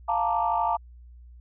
sine chord, Bb major seventh, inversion second, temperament equal, 698.5 / 880 / 932.3 / 1174.7 Hz, F5 / A5 / Bb5 / D6, 0 / 0 / 0 / 0 cents, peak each -27 / -26 / -27 / -30 dBFS, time 0.08-0.77 s, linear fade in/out 10 ms, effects tanh soft clip ceiling -12 dBFS + added 60 Hz sine -45 dBFS peak until 1.4 s

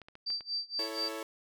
clicks, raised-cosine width 0.3 ms, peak -33 dBFS, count 5, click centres 0.017 / 0.085 / 0.154 / 0.303 / 0.408 s
sine tone with tremolo, 4664 Hz, D8, 13 cents flat, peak -30 dBFS, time 0.26-1.09 s, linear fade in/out 10 ms, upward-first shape sine, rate 4.2 Hz, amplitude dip 95%
sawtooth chord, A major, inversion second, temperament equal, 329.6 / 440 / 554.4 Hz, E4 / A4 / C#5, 0 / 0 / 0 cents, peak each -38 dBFS, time 0.79-1.23 s, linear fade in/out 2 ms
effects none

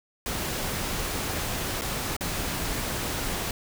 pink noise with dropouts, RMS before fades -30 dBFS, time 0.26-3.51 s, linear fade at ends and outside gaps 2 ms, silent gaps 1.812-1.818 / 2.166-2.208 s, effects none

